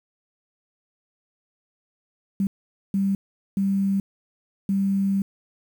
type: tone bursts at uneven times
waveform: sine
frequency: 196 Hz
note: G3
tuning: in tune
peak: -19 dBFS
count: 4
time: 2.4-2.47 / 2.94-3.15 / 3.57-4 / 4.69-5.22 s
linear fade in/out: 2 ms
effects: 8-bit